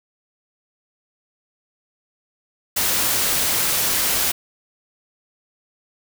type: noise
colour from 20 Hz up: white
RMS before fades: -20 dBFS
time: 2.76-4.32 s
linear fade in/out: 10 ms
effects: none